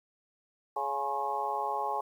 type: harmonic tone with a mistuned harmonic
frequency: 140.1 Hz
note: C#3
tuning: 19 cents sharp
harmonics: 3 / 4 / 5 / 6 / 7 / 8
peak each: -40 / -40 / -39 / -32 / -41 / -36 dBFS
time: 0.76-2.01 s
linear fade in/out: 5 ms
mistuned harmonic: 8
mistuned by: -61 cents
effects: 10-bit